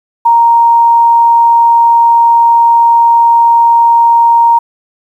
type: tone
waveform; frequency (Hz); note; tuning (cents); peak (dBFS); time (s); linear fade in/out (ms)
sine; 932.3; A#5; 0; -3; 0.25-4.59; 10
effects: 7-bit